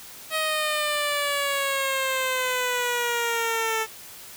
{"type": "exponential sweep", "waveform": "10% pulse", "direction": "down", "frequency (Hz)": [634, 440], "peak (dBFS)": -15, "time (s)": [0.3, 3.87], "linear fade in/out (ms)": 50, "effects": ["white hiss -43 dBFS RMS until 4.36 s"]}